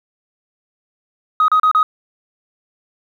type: tone bursts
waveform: sine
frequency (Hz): 1257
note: D#6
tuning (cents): +17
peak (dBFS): -8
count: 4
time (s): 1.4-1.83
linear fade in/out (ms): 2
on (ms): 82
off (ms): 34
effects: tanh soft clip ceiling -7 dBFS + 8-bit